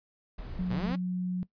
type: noise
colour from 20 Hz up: brown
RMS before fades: -40 dBFS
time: 0.38-0.93 s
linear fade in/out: 5 ms
type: tone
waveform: sine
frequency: 181.6 Hz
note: F#3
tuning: 32 cents flat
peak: -28 dBFS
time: 0.59-1.43 s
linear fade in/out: 0 ms
type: linear sweep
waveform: sawtooth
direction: up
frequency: 101.6 to 286 Hz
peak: -29 dBFS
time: 0.7-0.96 s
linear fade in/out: 10 ms
effects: noise-tail reverb RT60 0.1 s tail -18 dB re dry + resampled to 11025 Hz